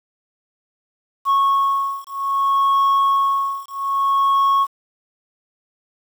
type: beating tone pair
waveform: sine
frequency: 1100 / 1100.62 Hz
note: C#6 / C#6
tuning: -14 / -13 cents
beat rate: 0.62 Hz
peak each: -16 dBFS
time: 1.25-4.67 s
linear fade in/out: 50 ms
effects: tanh soft clip ceiling -12 dBFS + 7-bit